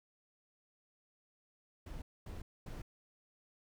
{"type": "noise bursts", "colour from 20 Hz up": "brown", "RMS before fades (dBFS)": -45, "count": 3, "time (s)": [1.86, 2.82], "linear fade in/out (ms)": 5, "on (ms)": 160, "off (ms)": 240, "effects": []}